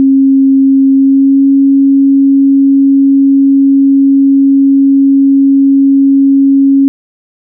sine tone with pitch glide, 270.2 to 274.3 Hz, C#4 to C#4, -44 to -18 cents, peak -3 dBFS, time 0-6.88 s, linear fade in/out 0 ms, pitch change +26 cents, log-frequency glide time 0.9-1.48 s, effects none

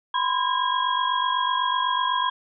sine tone cluster, 995 / 1043 / 1624 / 3292 Hz, B5 / C6 / G#6 / G#7, +13 / -6 / -39 / -16 cents, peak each -24 / -25 / -31 / -29 dBFS, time 0.14-2.3 s, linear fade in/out 5 ms, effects none

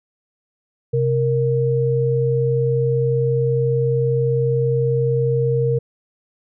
sine tone pair together, 130.81 / 465.6 Hz, C3 / A#4, 0 / -2 cents, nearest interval octave + minor seventh, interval 2198 cents, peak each -18 dBFS, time 0.93-5.79 s, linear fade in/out 10 ms, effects none

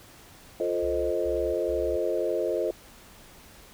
sine chord, F dominant seventh, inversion none, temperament equal, 349.2 / 440 / 523.3 / 622.3 Hz, F4 / A4 / C5 / Eb5, 0 / 0 / 0 / 0 cents, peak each -30 dBFS, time 0.6-2.71 s, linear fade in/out 2 ms
sine tone bursts, 65.41 Hz, C2, in tune, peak -36 dBFS, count 3, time 0.82-1.97 s, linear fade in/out 10 ms, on 290 ms, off 140 ms
effects pink hiss -51 dBFS RMS until 3.73 s

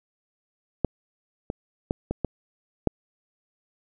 clicks, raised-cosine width 2 ms, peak -7 / -15 / -10 / -13 / -11 / -6 dBFS, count 6, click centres 0.847 / 1.501 / 1.909 / 2.11 / 2.247 / 2.873 s, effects none

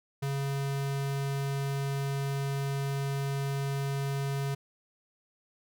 square tone, 138.59 Hz, C#3, in tune, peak -30 dBFS, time 0.22-4.55 s, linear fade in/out 10 ms, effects none

